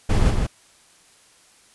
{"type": "noise with echo", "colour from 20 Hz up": "brown", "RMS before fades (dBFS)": -17, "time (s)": [0.09, 0.31], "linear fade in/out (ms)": 10, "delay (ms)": 160, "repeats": 1, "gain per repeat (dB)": -4, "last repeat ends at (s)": 0.47, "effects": ["white hiss -54 dBFS RMS until 1.74 s", "resampled to 24000 Hz"]}